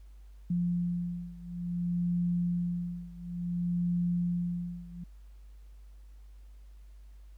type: beating tone pair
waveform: sine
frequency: 174.61 / 175.18 Hz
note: F3 / F3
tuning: 0 / +6 cents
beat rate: 0.57 Hz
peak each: -31 / -33 dBFS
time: 0.5-5.04 s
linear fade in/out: 5 ms
effects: added 50 Hz sine -48 dBFS peak until 7.37 s + pink hiss -71 dBFS RMS until 7.37 s